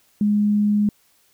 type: tone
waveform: sine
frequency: 207.7 Hz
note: G#3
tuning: in tune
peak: -15 dBFS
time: 0.21-0.89 s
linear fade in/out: 2 ms
effects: white hiss -60 dBFS RMS until 1.33 s